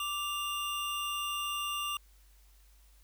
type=tone pair together; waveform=square; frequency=1174.7 / 2794 Hz; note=D6 / F7; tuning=0 / 0 cents; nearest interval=octave + minor third; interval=1500 cents; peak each=-37 / -36 dBFS; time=0-1.97 s; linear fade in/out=2 ms; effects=added 50 Hz sine -58 dBFS peak until 3.03 s + white hiss -67 dBFS RMS until 3.03 s